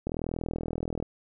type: click train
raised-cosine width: 2 ms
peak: -18 dBFS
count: 40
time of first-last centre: 0.07-1.026 s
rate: 40.8 Hz
effects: none